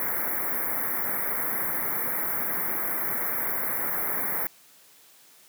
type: band-stop noise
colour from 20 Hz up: white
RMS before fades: -28 dBFS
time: 0-4.47 s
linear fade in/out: 0 ms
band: 2200 to 11000 Hz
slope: 96 dB/octave
effects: white hiss -55 dBFS RMS until 5.48 s + high-pass 150 Hz 12 dB/octave